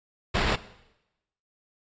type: noise with sample-and-hold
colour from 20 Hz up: pink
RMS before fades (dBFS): -25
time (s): 0.34-0.56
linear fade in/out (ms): 10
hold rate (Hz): 6300
effects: noise-tail reverb RT60 0.9 s tail -17 dB re dry + resampled to 16000 Hz